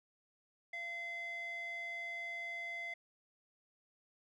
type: tone with band-pass filter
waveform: square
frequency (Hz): 686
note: F5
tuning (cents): -31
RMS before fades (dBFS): -43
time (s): 0.73-2.94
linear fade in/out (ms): 5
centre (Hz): 1900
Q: 4.6
effects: none